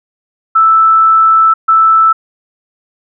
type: tone bursts at uneven times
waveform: sine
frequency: 1318.5 Hz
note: E6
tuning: in tune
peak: -4 dBFS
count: 2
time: 0.55-1.54 / 1.68-2.13 s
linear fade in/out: 10 ms
effects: none